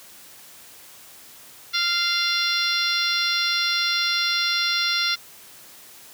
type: harmonic tone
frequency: 695 Hz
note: F5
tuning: 9 cents flat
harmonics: 2 / 3 / 4 / 5 / 6 / 7 / 8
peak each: -27 / -28 / -31 / -26 / -26 / -31 / -29 dBFS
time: 1.73-5.16 s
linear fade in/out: 20 ms
effects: white hiss -46 dBFS RMS until 6.13 s + high-pass 80 Hz 12 dB/octave